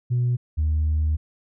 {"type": "tone pair in turn", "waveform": "sine", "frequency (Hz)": [122.5, 77.17], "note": ["B2", "D#2"], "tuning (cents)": [-14, -14], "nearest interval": "minor sixth", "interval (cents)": 800, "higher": "first", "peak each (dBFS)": -17, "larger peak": "neither", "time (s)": [[0.1, 0.37], [0.57, 1.17]], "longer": "second", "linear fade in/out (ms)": 20, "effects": ["tanh soft clip ceiling -16 dBFS"]}